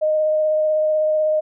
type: tone with vibrato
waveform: sine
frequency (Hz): 618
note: D#5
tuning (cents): -12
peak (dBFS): -15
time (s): 0.01-1.41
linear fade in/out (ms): 20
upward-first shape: sine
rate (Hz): 16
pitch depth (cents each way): 10
effects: none